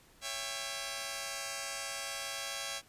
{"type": "chord", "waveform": "5% pulse", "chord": "C# diminished", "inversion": "none", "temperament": "just", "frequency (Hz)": [554.4, 665.2, 798.3], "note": ["C#5", "E5", "G5"], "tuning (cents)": [0, 16, 31], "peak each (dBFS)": [-30, -31, -30], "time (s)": [0.21, 2.82], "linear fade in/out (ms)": 50, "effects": ["pink hiss -62 dBFS RMS until 2.88 s", "resampled to 32000 Hz"]}